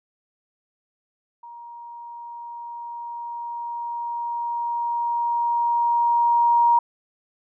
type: tone with level ramp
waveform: sine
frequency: 944 Hz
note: A#5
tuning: 22 cents sharp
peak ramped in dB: -38 to -13 dBFS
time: 1.43-6.79 s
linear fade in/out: 5 ms
effects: none